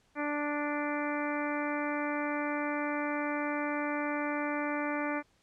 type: harmonic tone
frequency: 293.7 Hz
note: D4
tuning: in tune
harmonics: 1 / 2 / 3 / 4 / 5 / 6 / 7 / 8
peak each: -34 / -37 / -39 / -40 / -41 / -42 / -42 / -43 dBFS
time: 0.15-5.23 s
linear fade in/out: 50 ms
effects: pink hiss -69 dBFS RMS until 5.42 s + low-pass 8000 Hz 12 dB/octave